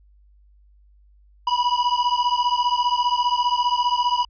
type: beating tone pair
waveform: square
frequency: 970 / 985 Hz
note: B5 / B5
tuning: -31 / -5 cents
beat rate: 15 Hz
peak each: -22 / -22 dBFS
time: 1.47-4.25 s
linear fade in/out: 5 ms
effects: added 50 Hz sine -51 dBFS peak until 4.29 s + resampled to 11025 Hz